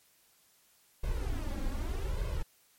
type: noise with flanger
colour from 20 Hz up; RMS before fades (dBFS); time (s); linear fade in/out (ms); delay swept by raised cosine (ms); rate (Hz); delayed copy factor
brown; -33; 1.03-2.43; 10; 1.9 to 3.7; 0.83; +0.85
effects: white hiss -66 dBFS RMS until 2.78 s + MP3 64 kbps